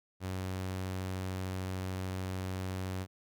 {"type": "tone", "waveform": "sawtooth", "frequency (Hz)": 93.5, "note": "F#2", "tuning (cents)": 19, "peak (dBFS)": -31, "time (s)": [0.2, 3.07], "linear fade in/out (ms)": 50, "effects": []}